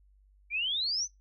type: exponential sweep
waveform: sine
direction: up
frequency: 2299 to 6272 Hz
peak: -28 dBFS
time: 0.5-1.08 s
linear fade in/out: 50 ms
effects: noise-tail reverb RT60 0.2 s tail -24 dB re dry + added 49 Hz sine -59 dBFS peak until 1.2 s